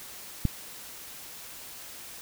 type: click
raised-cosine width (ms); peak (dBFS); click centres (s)
5; -11; 0.453
effects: white hiss -44 dBFS RMS until 2.21 s